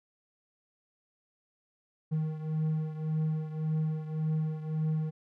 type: beating tone pair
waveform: triangle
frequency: 156 / 157.8 Hz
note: D#3 / D#3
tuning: +5 / +25 cents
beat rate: 1.8 Hz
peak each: -28 / -33 dBFS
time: 2.11-5.11 s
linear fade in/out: 20 ms
effects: none